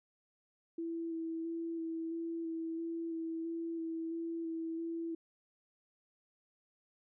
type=tone with vibrato; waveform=sine; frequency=329.6 Hz; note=E4; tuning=in tune; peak=-36 dBFS; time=0.78-5.15 s; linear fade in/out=5 ms; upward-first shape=square; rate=1.5 Hz; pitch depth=14 cents each way; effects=none